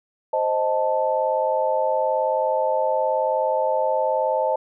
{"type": "chord", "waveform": "sine", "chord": "A diminished", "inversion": "first", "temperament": "equal", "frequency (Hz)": [523.3, 622.3, 880], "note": ["C5", "Eb5", "A5"], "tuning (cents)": [0, 0, 0], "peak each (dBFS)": -23, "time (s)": [0.33, 4.56], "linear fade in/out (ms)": 5, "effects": []}